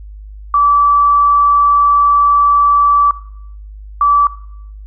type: tone bursts at uneven times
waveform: sine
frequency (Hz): 1156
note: D6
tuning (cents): -28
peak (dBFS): -7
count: 2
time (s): 0.54-3.11 / 4.01-4.27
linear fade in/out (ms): 2
effects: noise-tail reverb RT60 0.7 s tail -18 dB re dry + added 51 Hz sine -29 dBFS peak until 4.86 s